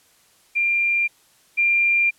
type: tone pair in turn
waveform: sine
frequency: 2387 / 2387 Hz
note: D7 / D7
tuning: +28 / +28 cents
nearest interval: unison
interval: 0 cents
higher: neither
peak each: -17 / -15 dBFS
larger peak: second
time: 0.55-1.08 / 1.57-2.11 s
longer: second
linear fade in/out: 20 ms
effects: white hiss -57 dBFS RMS until 2.18 s + low-pass 12000 Hz 12 dB/octave